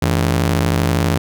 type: ring-modulated tone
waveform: sawtooth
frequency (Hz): 123.47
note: B2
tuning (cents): 0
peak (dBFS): -7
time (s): 0.02-1.18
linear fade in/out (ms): 5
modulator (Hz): 35.4
effects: none